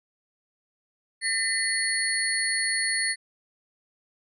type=tone cluster; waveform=sine; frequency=1808 / 2014 / 4370 / 9620 Hz; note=A6 / B6 / C#8 / D9; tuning=+47 / +33 / -26 / +41 cents; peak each=-29 dBFS; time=1.21-3.16 s; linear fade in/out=50 ms; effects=none